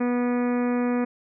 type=harmonic tone; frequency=244.3 Hz; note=B3; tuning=19 cents flat; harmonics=1 / 2 / 3 / 4 / 5 / 6 / 7 / 8 / 9 / 10; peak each=-22 / -28 / -36 / -38 / -38 / -43 / -42 / -44 / -45 / -46 dBFS; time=0-1.05 s; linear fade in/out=10 ms; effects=none